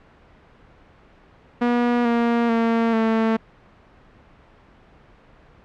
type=tone with pitch steps; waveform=sawtooth; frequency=241.1 / 235 / 229.2 / 223.4 Hz; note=B3 / A#3 / A#3 / A3; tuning=-41 / +14 / -29 / +27 cents; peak=-13 dBFS; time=1.61-3.37 s; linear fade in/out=10 ms; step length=440 ms; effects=pink hiss -51 dBFS RMS until 5.64 s + low-pass 2000 Hz 12 dB/octave